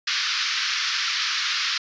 white band-pass noise, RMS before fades -25 dBFS, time 0.07-1.78 s, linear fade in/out 5 ms, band 1200 to 5500 Hz, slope 48 dB/octave, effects resampled to 16000 Hz

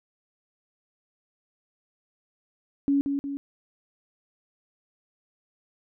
sine tone with echo, 280.2 Hz, C#4, 19 cents sharp, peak -19 dBFS, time 2.88-3.01 s, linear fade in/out 0 ms, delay 180 ms, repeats 2, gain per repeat -5 dB, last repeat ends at 3.37 s, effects none

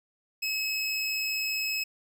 25% pulse tone, 2575 Hz, E7, 41 cents flat, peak -24 dBFS, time 0.42-1.84 s, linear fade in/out 10 ms, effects none

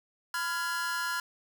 45% pulse chord, F diminished, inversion second, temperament just, 1005.8 / 1396.9 / 1676.3 Hz, Cb6 / F6 / Ab6, +31 / 0 / +16 cents, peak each -36 / -33 / -36 dBFS, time 0.34-1.2 s, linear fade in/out 2 ms, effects none

